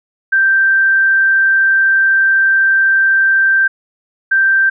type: tone pair in turn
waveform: sine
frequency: 1568 / 1568 Hz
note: G6 / G6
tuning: 0 / 0 cents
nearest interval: unison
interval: 0 cents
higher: neither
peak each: -8 dBFS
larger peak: neither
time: 0.32-3.68 / 4.31-4.7 s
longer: first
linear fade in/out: 10 ms
effects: none